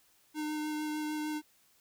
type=tone with vibrato; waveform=square; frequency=304.4 Hz; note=D#4; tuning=38 cents flat; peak=-34 dBFS; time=0.34-1.42 s; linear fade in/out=50 ms; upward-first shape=sine; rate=6.6 Hz; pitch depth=11 cents each way; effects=white hiss -67 dBFS RMS until 1.8 s